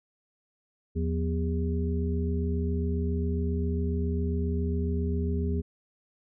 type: harmonic tone with a mistuned harmonic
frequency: 81 Hz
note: E2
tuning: 30 cents flat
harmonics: 1 / 2 / 3 / 5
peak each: -27 / -33 / -34 / -35 dBFS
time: 0.95-5.62 s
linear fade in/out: 20 ms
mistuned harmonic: 2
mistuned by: +140 cents
effects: none